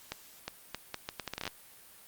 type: accelerating click train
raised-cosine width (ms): 0.2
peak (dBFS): -18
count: 14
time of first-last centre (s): 0.12-1.477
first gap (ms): 360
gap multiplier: 0.74
effects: white hiss -55 dBFS RMS until 2.07 s + Opus 48 kbps